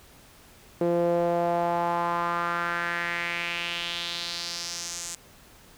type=tone with band-pass filter sweep; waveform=sawtooth; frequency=171.9 Hz; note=F3; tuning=27 cents flat; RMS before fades=-28 dBFS; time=0.81-5.15 s; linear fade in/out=0 ms; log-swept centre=430 to 7400 Hz; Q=3.1; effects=pink hiss -53 dBFS RMS until 5.77 s